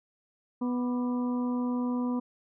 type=harmonic tone with a mistuned harmonic; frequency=246.9 Hz; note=B3; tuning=in tune; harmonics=1 / 2 / 3 / 4 / 5; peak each=-27 / -39 / -47 / -40 / -47 dBFS; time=0.61-2.2 s; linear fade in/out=10 ms; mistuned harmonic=5; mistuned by=-65 cents; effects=none